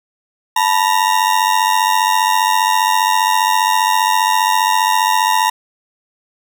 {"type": "ring-modulated tone", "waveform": "40% pulse", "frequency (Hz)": 932.3, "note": "A#5", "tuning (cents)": 0, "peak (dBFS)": -8, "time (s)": [0.56, 5.5], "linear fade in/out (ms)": 5, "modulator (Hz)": 47.5, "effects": []}